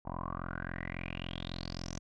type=tone with low-pass filter sweep; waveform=10% pulse; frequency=43.65 Hz; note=F1; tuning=in tune; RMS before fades=-40 dBFS; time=0.05-1.99 s; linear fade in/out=10 ms; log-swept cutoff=880 to 6300 Hz; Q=8.3; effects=none